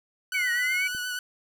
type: tone with vibrato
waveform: sawtooth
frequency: 1484 Hz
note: F#6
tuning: 5 cents sharp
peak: -26 dBFS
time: 0.32-1.19 s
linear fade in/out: 2 ms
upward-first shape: sine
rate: 8.3 Hz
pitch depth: 23 cents each way
type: exponential two-way sweep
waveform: sine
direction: down then up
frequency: 2314 to 1864.7 to 2314 Hz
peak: -24 dBFS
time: 0.34-0.88 s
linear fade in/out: 10 ms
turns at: 0.51 s
type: click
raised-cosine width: 3 ms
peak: -32 dBFS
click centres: 0.949 s
effects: none